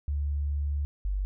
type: tone pair in turn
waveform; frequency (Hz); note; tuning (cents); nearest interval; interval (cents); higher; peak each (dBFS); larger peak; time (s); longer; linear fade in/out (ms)
sine; 72.2 / 48.4; D2 / G1; -29 / -21; perfect fifth; 692; first; -26; neither; 0.08-0.85 / 1.05-1.25; first; 0
effects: none